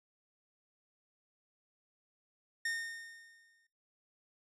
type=tone with exponential decay; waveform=45% pulse; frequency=1833 Hz; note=A#6; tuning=30 cents flat; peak=-32 dBFS; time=2.65-3.67 s; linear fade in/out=5 ms; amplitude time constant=220 ms; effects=noise-tail reverb RT60 0.4 s tail -19 dB re dry + low-pass 10000 Hz 12 dB/octave